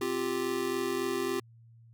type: chord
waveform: square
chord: C suspended fourth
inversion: none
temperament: just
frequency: 261.6 / 348.8 / 392.4 Hz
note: C4 / F4 / G4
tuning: 0 / -2 / +2 cents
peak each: -38 / -34 / -33 dBFS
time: 0.01-1.4 s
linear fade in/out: 5 ms
effects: added 115 Hz sine -53 dBFS peak until 1.93 s